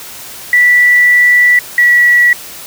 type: tone pair in turn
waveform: sine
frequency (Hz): 1962 / 1939.5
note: B6 / B6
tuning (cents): -12 / -32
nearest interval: unison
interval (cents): 20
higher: first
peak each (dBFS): -4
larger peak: neither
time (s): 0.53-1.59 / 1.78-2.33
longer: first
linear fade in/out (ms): 2
effects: white hiss -29 dBFS RMS until 2.66 s